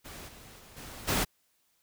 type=noise with level steps; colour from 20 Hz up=pink; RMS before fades=-45 / -51 / -53 / -45 / -28 dBFS; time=0.04-1.25 s; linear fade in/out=20 ms; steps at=0.27 / 0.58 / 0.76 / 1.07 s; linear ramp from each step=20 ms; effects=white hiss -72 dBFS RMS until 1.82 s